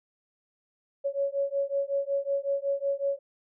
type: beating tone pair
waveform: sine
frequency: 554.4 / 559.8 Hz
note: C#5 / C#5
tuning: 0 / +17 cents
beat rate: 5.4 Hz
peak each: -29 dBFS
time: 1.04-3.19 s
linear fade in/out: 20 ms
effects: none